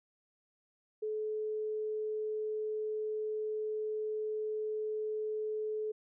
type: tone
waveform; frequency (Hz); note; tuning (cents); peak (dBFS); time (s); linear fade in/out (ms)
sine; 430; A4; -40; -33; 1.02-5.92; 10
effects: none